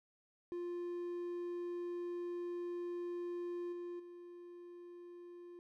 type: tone with level steps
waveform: triangle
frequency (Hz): 350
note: F4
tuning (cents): +4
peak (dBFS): -37 / -40 / -48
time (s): 0.52-5.59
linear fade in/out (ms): 0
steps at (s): 3.72 / 3.99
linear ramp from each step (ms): 10
effects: none